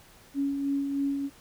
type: tone with tremolo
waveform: sine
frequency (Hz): 279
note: C#4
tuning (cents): +11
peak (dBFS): -24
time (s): 0.34-1.3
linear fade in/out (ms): 50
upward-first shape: sine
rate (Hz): 3.2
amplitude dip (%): 40
effects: pink hiss -55 dBFS RMS until 1.4 s